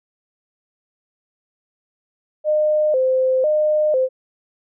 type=tone with vibrato; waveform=sine; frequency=562 Hz; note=C#5; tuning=24 cents sharp; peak=-14 dBFS; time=2.44-4.09 s; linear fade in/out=50 ms; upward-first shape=square; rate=1 Hz; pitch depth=140 cents each way; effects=none